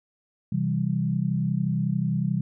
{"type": "chord", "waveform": "sine", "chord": "C major", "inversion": "none", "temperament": "equal", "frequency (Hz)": [130.81, 164.81, 196], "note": ["C3", "E3", "G3"], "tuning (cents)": [0, 0, 0], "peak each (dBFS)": [-27, -26, -27], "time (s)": [0.52, 2.41], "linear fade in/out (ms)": 5, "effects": []}